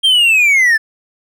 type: linear sweep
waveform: triangle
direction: down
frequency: 3212 to 1725 Hz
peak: -6 dBFS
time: 0.03-0.78 s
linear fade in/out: 20 ms
effects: none